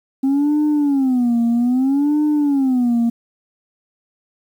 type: tone with vibrato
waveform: sine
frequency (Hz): 265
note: C4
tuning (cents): +22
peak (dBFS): -11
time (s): 0.23-3.1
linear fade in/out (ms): 10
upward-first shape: sine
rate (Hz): 0.62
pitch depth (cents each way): 220
effects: tanh soft clip ceiling -12 dBFS + 8-bit